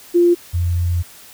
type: tone pair in turn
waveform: sine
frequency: 347.7 / 86.92 Hz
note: F4 / F2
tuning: -8 / -8 cents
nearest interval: 2 octaves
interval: 2400 cents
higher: first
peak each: -9 / -15 dBFS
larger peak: first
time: 0.14-0.35 / 0.53-1.03 s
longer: second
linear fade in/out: 20 ms
effects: white hiss -42 dBFS RMS until 1.33 s